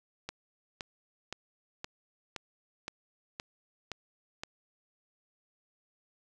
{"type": "click train", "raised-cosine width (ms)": 0.2, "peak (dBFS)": -20, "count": 9, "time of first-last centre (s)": [0.29, 4.435], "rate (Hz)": 1.93, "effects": []}